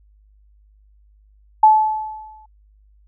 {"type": "tone with exponential decay", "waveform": "sine", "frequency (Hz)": 865, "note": "A5", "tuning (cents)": -30, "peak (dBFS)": -5, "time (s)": [1.63, 2.46], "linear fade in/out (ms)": 5, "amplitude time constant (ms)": 180, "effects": ["added 51 Hz sine -50 dBFS peak until 3.07 s"]}